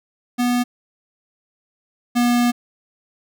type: tone pair in turn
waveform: square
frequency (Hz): 244.7 / 241.5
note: B3 / B3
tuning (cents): -16 / -39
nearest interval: unison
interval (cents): 23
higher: first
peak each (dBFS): -17 / -15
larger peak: second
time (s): 0.38-0.64 / 2.15-2.52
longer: second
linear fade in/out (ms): 20
effects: none